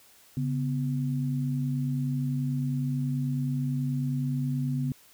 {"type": "tone pair together", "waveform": "sine", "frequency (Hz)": [140, 249.3], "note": ["C#3", "B3"], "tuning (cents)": [18, 16], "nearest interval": "minor seventh", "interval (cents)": 998, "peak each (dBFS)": [-27, -31], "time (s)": [0.37, 4.92], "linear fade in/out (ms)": 2, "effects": ["white hiss -57 dBFS RMS until 5.13 s"]}